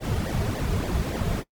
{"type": "noise with flanger", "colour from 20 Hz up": "brown", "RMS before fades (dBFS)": -26, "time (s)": [0, 1.44], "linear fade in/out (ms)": 50, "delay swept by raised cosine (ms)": [0.72, 3.82], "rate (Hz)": 3.5, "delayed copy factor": -0.8, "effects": ["noise-tail reverb RT60 0.1 s tail -19 dB re dry", "MP3 96 kbps"]}